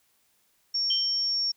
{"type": "tone", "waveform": "sine", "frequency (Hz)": 5500, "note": "F8", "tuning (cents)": -27, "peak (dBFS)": -24, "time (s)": [0.74, 1.52], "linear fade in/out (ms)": 10}
{"type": "tone with exponential decay", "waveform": "sine", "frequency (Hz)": 3136, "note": "G7", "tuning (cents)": 0, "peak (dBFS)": -23, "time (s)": [0.9, 1.35], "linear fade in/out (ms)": 5, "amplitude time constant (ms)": 96}
{"effects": ["white hiss -68 dBFS RMS until 1.56 s"]}